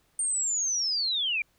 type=linear sweep; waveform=sine; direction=down; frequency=8870 to 2309 Hz; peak=-25 dBFS; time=0.19-1.42 s; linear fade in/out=2 ms; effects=pink hiss -68 dBFS RMS until 1.58 s